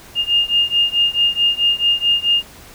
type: beating tone pair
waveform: sine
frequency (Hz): 2824 / 2828.6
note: F7 / F7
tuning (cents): +19 / +21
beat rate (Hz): 4.6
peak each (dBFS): -16 / -17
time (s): 0.15-2.44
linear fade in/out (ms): 50
effects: pink hiss -41 dBFS RMS until 2.74 s